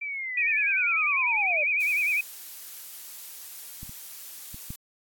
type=linear sweep; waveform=sine; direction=down; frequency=2353 to 569 Hz; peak=-30 dBFS; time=0.01-1.64 s; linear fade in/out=10 ms
type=tone with vibrato; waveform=sine; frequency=2387 Hz; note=D7; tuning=28 cents sharp; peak=-22 dBFS; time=0.37-2.21 s; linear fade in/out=5 ms; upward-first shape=sine; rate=10 Hz; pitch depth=98 cents each way
type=noise; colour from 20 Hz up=blue; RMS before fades=-41 dBFS; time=1.8-4.76 s; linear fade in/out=5 ms
type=clicks; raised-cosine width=5 ms; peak=-28 / -31 / -29 / -24 dBFS; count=4; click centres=3.831 / 3.894 / 4.544 / 4.705 s
effects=AAC 64 kbps